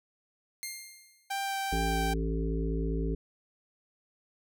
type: tone with exponential decay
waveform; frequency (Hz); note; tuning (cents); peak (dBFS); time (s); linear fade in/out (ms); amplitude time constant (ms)
10% pulse; 2113; C7; +16; -25; 0.63-1.42; 0; 170
type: tone with vibrato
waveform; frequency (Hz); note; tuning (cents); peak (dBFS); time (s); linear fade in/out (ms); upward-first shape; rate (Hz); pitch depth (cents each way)
sawtooth; 784; G5; 0; -27; 1.3-2.14; 10; sine; 2.4; 8
type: harmonic tone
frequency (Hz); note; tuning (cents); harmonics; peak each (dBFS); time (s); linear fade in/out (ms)
55; A1; 0; 1 / 3 / 5 / 7 / 8; -30 / -35 / -37 / -38 / -39; 1.72-3.15; 5
effects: none